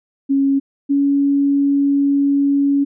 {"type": "tone pair in turn", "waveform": "sine", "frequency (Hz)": [275, 280.8], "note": ["C#4", "C#4"], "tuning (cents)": [-14, 22], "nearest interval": "unison", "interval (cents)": 36, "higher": "second", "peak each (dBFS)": -12, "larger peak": "neither", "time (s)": [[0.29, 0.6], [0.89, 2.85]], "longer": "second", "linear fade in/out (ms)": 20, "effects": []}